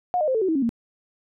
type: tone with pitch steps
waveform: sine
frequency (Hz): 720 / 612.5 / 521 / 443.2 / 377 / 320.7 / 272.8 / 232.1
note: F#5 / D#5 / C5 / A4 / F#4 / E4 / C#4 / A#3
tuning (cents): -47 / -27 / -7 / +13 / +32 / -48 / -28 / -7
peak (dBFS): -19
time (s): 0.14-0.692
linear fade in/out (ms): 0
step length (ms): 69
effects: none